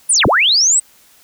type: linear two-way sweep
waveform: sine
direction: down then up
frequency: 10270 to 41.68 to 8280 Hz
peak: -9 dBFS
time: 0.09-0.8 s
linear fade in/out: 10 ms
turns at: 0.26 s
effects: white hiss -49 dBFS RMS until 1.23 s